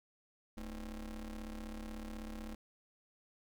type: ring-modulated tone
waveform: 35% pulse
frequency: 94.7 Hz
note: F#2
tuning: 41 cents sharp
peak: -38 dBFS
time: 0.57-2.55 s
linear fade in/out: 5 ms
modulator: 124 Hz
effects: 12-bit